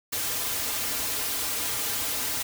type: noise with comb filter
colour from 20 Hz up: white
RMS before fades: -29 dBFS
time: 0.12-2.43 s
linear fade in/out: 10 ms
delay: 5.4 ms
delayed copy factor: -1
effects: none